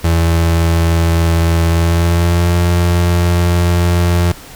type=tone with pitch glide; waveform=35% pulse; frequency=83.4 to 86.99 Hz; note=E2 to F2; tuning=+21 to -6 cents; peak=-8 dBFS; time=0.04-4.32 s; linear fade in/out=5 ms; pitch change=+73 cents; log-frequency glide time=1.69-2.56 s; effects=pink hiss -35 dBFS RMS until 4.55 s